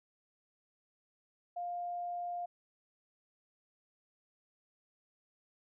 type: tone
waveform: sine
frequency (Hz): 703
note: F5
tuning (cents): +11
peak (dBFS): -36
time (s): 1.56-2.46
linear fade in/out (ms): 10
effects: none